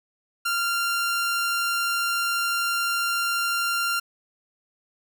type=tone; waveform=sawtooth; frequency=1387 Hz; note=F6; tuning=12 cents flat; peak=-19 dBFS; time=0.45-4 s; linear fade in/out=10 ms; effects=none